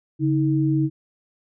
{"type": "tone pair together", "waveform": "sine", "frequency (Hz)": [141.5, 316.4], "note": ["C#3", "D#4"], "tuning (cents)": [36, 29], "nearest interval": "octave + major second", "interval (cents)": 1393, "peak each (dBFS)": [-20, -20], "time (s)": [0.19, 0.9], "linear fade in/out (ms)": 50, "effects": []}